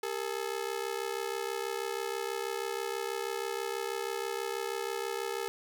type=ring-modulated tone; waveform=sawtooth; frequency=430 Hz; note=A4; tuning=40 cents flat; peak=-26 dBFS; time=0.03-5.48 s; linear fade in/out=0 ms; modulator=33.1 Hz; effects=none